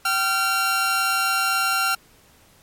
sawtooth tone pair together, 771.3 / 1379 Hz, G5 / F6, -28 / -22 cents, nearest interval minor seventh, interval 1006 cents, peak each -23 / -16 dBFS, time 0.05-1.95 s, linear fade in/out 5 ms, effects pink hiss -54 dBFS RMS until 2.62 s + MP3 64 kbps

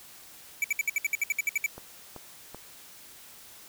square tone bursts, 2307 Hz, D7, 31 cents flat, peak -24 dBFS, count 13, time 0.62-1.662 s, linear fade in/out 2 ms, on 22 ms, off 63 ms
click train, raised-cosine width 1 ms, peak -27 dBFS, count 3, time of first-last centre 1.78-2.546 s, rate 2.61 Hz
effects white hiss -50 dBFS RMS until 3.68 s

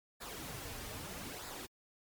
pink noise with flanger, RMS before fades -45 dBFS, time 0.2-1.67 s, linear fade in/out 20 ms, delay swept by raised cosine 0.33 to 6.03 ms, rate 0.79 Hz, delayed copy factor -0.55, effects MP3 96 kbps

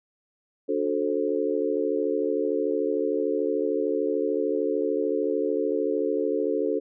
sine chord, D dominant seventh, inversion none, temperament just, 293.7 / 367.1 / 440.5 / 528.6 Hz, D4 / F#4 / A4 / C5, 0 / -14 / +2 / +18 cents, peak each -29 / -29 / -26 / -30 dBFS, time 0.68-6.8 s, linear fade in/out 20 ms, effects none

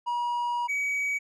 triangle tone pair in turn, 960 / 2268 Hz, B5 / C#7, -49 / +39 cents, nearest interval octave + minor third, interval 1488 cents, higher second, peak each -24 dBFS, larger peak neither, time 0.06-0.68 / 0.68-1.19 s, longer first, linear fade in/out 20 ms, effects resampled to 24000 Hz

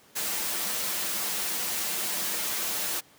white noise with comb filter, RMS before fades -30 dBFS, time 0.15-3.01 s, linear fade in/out 20 ms, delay 7.4 ms, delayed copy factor -0.55, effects pink hiss -57 dBFS RMS until 3.18 s + high-pass 150 Hz 12 dB/octave

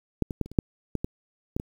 clicks, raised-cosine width 3 ms, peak -10 / -19 / -12 / -28 / -28 / -6 / -14 / -15 / -14 / -19 dBFS, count 10, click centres 0.223 / 0.308 / 0.413 / 0.46 / 0.516 / 0.588 / 0.953 / 1.045 / 1.565 / 1.599 s, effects 8-bit

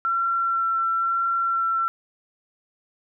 sine tone with vibrato, 1355 Hz, E6, 47 cents sharp, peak -20 dBFS, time 0.05-1.88 s, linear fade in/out 0 ms, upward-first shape sine, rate 1 Hz, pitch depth 10 cents each way, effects none

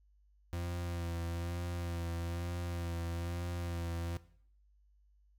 40% pulse tone with vibrato, 85.9 Hz, F2, 28 cents flat, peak -35 dBFS, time 0.53-4.17 s, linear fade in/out 0 ms, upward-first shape sine, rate 1.1 Hz, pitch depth 26 cents each way, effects noise-tail reverb RT60 0.6 s tail -17 dB re dry + added 50 Hz sine -64 dBFS peak until 5.38 s

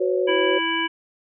sine chord, F# suspended fourth, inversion none, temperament equal with one note detuned, 370 / 503.7 / 554.4 Hz, F#4 / B4 / C#5, 0 / +34 / 0 cents, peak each -21 / -25 / -24 dBFS, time 0-0.59 s, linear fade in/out 10 ms
harmonic tone, 329.6 Hz, E4, in tune, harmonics 1 / 3 / 5 / 7 / 9, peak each -27 / -27 / -27 / -27 / -27 dBFS, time 0.27-0.88 s, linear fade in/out 20 ms
effects none

